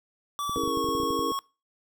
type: tone with pitch glide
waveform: square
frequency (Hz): 1155 to 1100.9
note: D6 to C#6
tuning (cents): -29 to -12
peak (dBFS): -29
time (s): 0.39-1.39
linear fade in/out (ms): 0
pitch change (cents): -83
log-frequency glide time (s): 0.52-0.76
type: clicks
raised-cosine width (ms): 3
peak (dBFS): -25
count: 12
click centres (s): 0.495 / 0.571 / 0.636 / 0.677 / 0.773 / 0.844 / 0.888 / 0.951 / 1.001 / 1.033 / 1.105 / 1.193
type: chord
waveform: sine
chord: A# half-diminished seventh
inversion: first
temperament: equal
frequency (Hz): 277.2 / 329.6 / 415.3 / 466.2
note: C#4 / E4 / G#4 / A#4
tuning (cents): 0 / 0 / 0 / 0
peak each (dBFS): -33 / -33 / -34 / -31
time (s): 0.56-1.32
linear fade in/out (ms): 0
effects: noise-tail reverb RT60 0.3 s tail -23 dB re dry